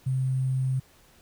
sine tone with sample-and-hold, 130.81 Hz, C3, in tune, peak -23 dBFS, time 0.06-0.8 s, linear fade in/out 10 ms, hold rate 8820 Hz, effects pink hiss -58 dBFS RMS until 1.21 s

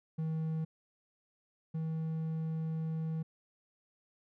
triangle tone pair in turn, 159.4 / 160.19 Hz, D#3 / E3, +42 / -49 cents, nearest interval unison, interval 9 cents, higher second, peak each -30 / -31 dBFS, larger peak first, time 0.18-0.65 / 1.74-3.23 s, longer second, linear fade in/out 10 ms, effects none

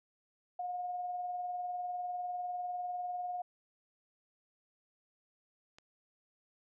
sine tone with tremolo, 718 Hz, F5, 48 cents sharp, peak -34 dBFS, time 0.59-3.42 s, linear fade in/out 5 ms, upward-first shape sine, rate 20 Hz, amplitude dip 35%
click, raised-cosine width 0.2 ms, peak -37 dBFS, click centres 5.785 s
effects none

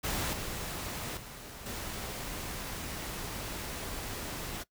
pink noise with level steps, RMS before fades -33 / -38 / -46 / -39 dBFS, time 0.03-4.64 s, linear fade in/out 20 ms, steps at 0.33 / 1.17 / 1.66 s, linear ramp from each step 2 ms, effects noise-tail reverb RT60 0.1 s tail -20 dB re dry

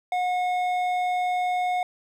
sine tone with hard clipping, 725 Hz, F#5, 35 cents flat, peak -24 dBFS, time 0.12-1.83 s, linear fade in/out 2 ms, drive 8 dB, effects none

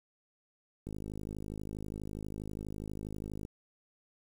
click train, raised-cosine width 3 ms, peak -28 dBFS, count 136, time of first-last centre 0.87-3.451 s, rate 52.3 Hz, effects 9-bit

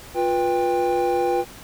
triangle tone cluster, 353 / 489.2 / 794 Hz, F4 / B4 / G5, +19 / -16 / +22 cents, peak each -21 dBFS, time 0.14-1.45 s, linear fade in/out 50 ms, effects pink hiss -42 dBFS RMS until 1.63 s

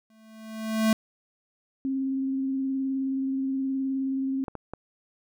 square tone with exponential growth, 220 Hz, A3, in tune, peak -18 dBFS, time 0.1-0.93 s, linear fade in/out 2 ms, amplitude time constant 180 ms
sine tone with vibrato, 267.6 Hz, C4, 39 cents sharp, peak -25 dBFS, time 1.85-4.44 s, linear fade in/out 0 ms, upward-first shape sine, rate 19 Hz, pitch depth 16 cents each way
clicks, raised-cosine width 1 ms, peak -21 dBFS, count 3, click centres 4.482 / 4.553 / 4.736 s
effects none

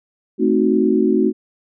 sine chord, A diminished seventh, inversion none, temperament equal, 220 / 261.6 / 311.1 / 370 Hz, A3 / C4 / Eb4 / Gb4, 0 / 0 / 0 / 0 cents, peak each -18 / -19 / -19 / -17 dBFS, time 0.38-1.33 s, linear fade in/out 50 ms, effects none

